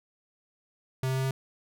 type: tone with pitch steps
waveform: square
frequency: 130.81 / 131.57 / 132.33 / 133.1 Hz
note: C3 / C3 / C3 / C3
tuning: 0 / +10 / +20 / +30 cents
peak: -27 dBFS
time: 1.03-1.31 s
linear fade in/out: 2 ms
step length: 70 ms
effects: none